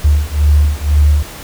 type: beating tone pair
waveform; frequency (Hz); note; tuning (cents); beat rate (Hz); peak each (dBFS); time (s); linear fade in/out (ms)
sine; 72.8 / 74.8; D2 / D2; -15 / +32; 2; -11; 0.04-1.23; 10
effects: pink hiss -31 dBFS RMS until 1.43 s